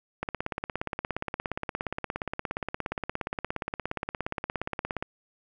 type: click train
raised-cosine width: 0.5 ms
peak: -15 dBFS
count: 83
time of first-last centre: 0.23-5.025 s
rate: 17.1 Hz
effects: none